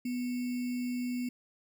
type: tone with sample-and-hold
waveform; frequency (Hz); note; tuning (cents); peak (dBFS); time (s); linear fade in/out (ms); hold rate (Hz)
sine; 246.9; B3; 0; -31; 0.05-1.29; 5; 2450
effects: none